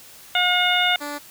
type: harmonic tone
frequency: 719 Hz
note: F#5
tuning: 50 cents flat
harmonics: 1 / 2 / 3 / 4 / 5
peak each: -23 / -23 / -23 / -23 / -23 dBFS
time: 0.35-0.96 s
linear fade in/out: 2 ms
type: tone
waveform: 10% pulse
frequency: 291 Hz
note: D4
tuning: 16 cents flat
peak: -20 dBFS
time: 1-1.19 s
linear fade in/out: 20 ms
effects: white hiss -45 dBFS RMS until 1.3 s